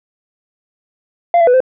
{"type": "tone with pitch steps", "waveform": "sine", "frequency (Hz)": [691, 672, 494.8, 517], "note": ["F5", "E5", "B4", "C5"], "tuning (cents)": [-19, 33, 3, -21], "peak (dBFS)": -4, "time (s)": [1.34, 1.604], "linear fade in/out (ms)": 2, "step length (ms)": 66, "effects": ["tanh soft clip ceiling -6 dBFS"]}